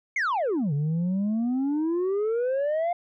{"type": "exponential two-way sweep", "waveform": "sine", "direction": "down then up", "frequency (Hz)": [2248, 140, 710], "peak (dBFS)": -20, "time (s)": [0.16, 2.93], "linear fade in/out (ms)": 5, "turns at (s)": 0.73, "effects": ["tanh soft clip ceiling -22 dBFS"]}